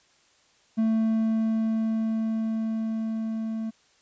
triangle tone with level ramp, 222.2 Hz, A3, 17 cents sharp, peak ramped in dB -18 to -26 dBFS, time 0.77-3.71 s, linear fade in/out 20 ms, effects white hiss -62 dBFS RMS until 4.01 s + resampled to 16000 Hz

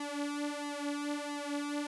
sawtooth tone with flanger, 290.6 Hz, D4, 18 cents flat, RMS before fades -37 dBFS, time 0-1.87 s, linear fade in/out 5 ms, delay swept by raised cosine 1 to 4.3 ms, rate 1.5 Hz, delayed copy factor +0.8, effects resampled to 24000 Hz + 10-bit

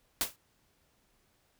white noise with exponential decay, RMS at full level -26 dBFS, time 0.21-0.36 s, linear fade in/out 0 ms, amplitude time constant 31 ms, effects pink hiss -71 dBFS RMS until 1.59 s

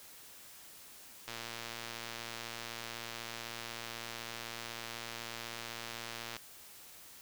click train, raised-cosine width 0.2 ms, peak -24 dBFS, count 591, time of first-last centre 1.28-6.366 s, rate 116 Hz, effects white hiss -54 dBFS RMS until 7.21 s

